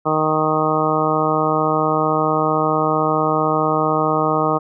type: harmonic tone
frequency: 155.56 Hz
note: D#3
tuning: in tune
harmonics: 1 / 2 / 3 / 4 / 5 / 6 / 7 / 8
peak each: -25 / -23 / -22 / -23 / -23 / -27 / -23 / -22 dBFS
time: 0.05-4.59 s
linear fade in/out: 20 ms
effects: none